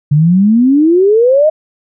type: exponential sweep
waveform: sine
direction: up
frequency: 141.6 to 639 Hz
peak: -5 dBFS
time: 0.11-1.5 s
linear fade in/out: 10 ms
effects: none